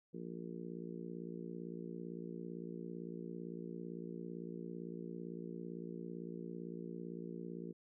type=harmonic tone; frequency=57.8 Hz; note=A#1; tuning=14 cents flat; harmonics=3 / 4 / 5 / 6 / 7 / 8; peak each=-47 / -50 / -54 / -50 / -52 / -54 dBFS; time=0.13-7.73 s; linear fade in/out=20 ms; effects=none